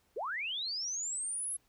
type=linear sweep; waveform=sine; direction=up; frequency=354.6 to 11060 Hz; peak=-34 dBFS; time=0.16-1.57 s; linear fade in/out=10 ms; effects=pink hiss -72 dBFS RMS until 1.68 s